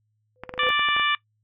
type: tone with exponential growth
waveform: sine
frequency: 505 Hz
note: B4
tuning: 39 cents sharp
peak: -23 dBFS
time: 0.36-0.69 s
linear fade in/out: 0 ms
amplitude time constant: 71 ms
type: clicks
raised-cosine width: 0.5 ms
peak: -18 dBFS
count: 11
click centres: 0.436 / 0.493 / 0.539 / 0.578 / 0.634 / 0.667 / 0.703 / 0.794 / 0.887 / 0.965 / 0.997 s
type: harmonic tone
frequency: 587.3 Hz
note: D5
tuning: in tune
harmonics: 2 / 3 / 4 / 5 / 6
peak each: -24 / -26 / -27 / -28 / -29 dBFS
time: 0.59-1.15 s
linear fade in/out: 2 ms
effects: noise-tail reverb RT60 0.1 s tail -20 dB re dry + added 107 Hz sine -68 dBFS peak until 1.43 s